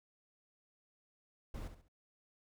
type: noise with echo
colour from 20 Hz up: brown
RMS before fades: -43 dBFS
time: 1.54-1.68 s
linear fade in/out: 5 ms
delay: 68 ms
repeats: 3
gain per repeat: -9 dB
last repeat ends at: 1.884 s
effects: none

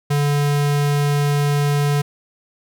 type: tone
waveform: square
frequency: 144.6 Hz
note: D3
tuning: 27 cents flat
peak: -16 dBFS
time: 0.1-2.02 s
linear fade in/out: 10 ms
effects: none

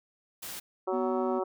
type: noise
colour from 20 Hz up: white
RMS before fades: -40 dBFS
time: 0.42-0.6 s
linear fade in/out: 10 ms
type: harmonic tone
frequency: 187.1 Hz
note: F#3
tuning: 20 cents sharp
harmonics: 2 / 3 / 4 / 5 / 6 / 7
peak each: -30 / -34 / -36 / -38 / -40 / -41 dBFS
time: 0.87-1.44 s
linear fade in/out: 10 ms
type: tone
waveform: triangle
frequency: 246.9 Hz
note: B3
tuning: in tune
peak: -30 dBFS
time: 0.92-1.4 s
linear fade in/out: 20 ms
effects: none

